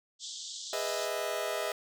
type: band-pass noise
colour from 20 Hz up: pink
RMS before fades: -42 dBFS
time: 0.19-1.09 s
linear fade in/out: 50 ms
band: 3200 to 7900 Hz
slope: 96 dB/octave
type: chord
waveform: sawtooth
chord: E major seventh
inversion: first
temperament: just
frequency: 412 / 494.4 / 618.1 / 659.3 Hz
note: G#4 / B4 / D#5 / E5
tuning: -14 / +2 / -12 / 0 cents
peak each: -35 / -35 / -31 / -33 dBFS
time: 0.73-1.72 s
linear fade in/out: 2 ms
effects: none